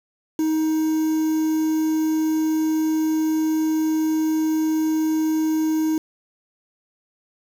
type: tone with quantisation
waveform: triangle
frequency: 314.8 Hz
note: D#4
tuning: 20 cents sharp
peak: -16 dBFS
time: 0.39-5.98 s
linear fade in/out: 2 ms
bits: 6
effects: none